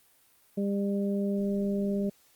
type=harmonic tone; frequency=200 Hz; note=G3; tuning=35 cents sharp; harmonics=1 / 2 / 3; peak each=-27 / -33 / -37 dBFS; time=0.57-2.1 s; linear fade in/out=10 ms; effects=white hiss -63 dBFS RMS until 2.35 s + Opus 32 kbps